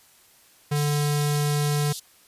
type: tone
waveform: square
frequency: 146.83 Hz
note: D3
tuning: in tune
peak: -22 dBFS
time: 0.71-1.93 s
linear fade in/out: 10 ms
type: band-pass noise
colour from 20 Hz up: pink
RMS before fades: -36 dBFS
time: 0.75-2 s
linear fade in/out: 10 ms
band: 3400 to 13000 Hz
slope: 48 dB/octave
effects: white hiss -56 dBFS RMS until 2.27 s + resampled to 32000 Hz